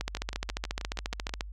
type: two click trains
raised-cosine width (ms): 0.2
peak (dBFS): -19 / -14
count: 8 / 21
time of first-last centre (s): 0.17-1.294 / 0.01-1.409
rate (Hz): 6.23 / 14.3
effects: added 50 Hz sine -39 dBFS peak until 1.52 s